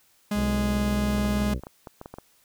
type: tone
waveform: 45% pulse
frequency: 207.3 Hz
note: G#3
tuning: 3 cents flat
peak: -24 dBFS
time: 0.31-1.54 s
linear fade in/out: 5 ms
type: harmonic tone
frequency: 63 Hz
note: B1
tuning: 35 cents sharp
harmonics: 1 / 2 / 3 / 4 / 5 / 6 / 7 / 8 / 9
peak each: -28 / -34 / -38 / -40 / -42 / -44 / -45 / -46 / -47 dBFS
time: 0.34-1.61 s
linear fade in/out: 50 ms
type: clicks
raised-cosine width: 1 ms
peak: -24 dBFS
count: 11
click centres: 1.184 / 1.251 / 1.387 / 1.421 / 1.636 / 1.669 / 1.872 / 2.014 / 2.059 / 2.14 / 2.185 s
effects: white hiss -62 dBFS RMS until 2.44 s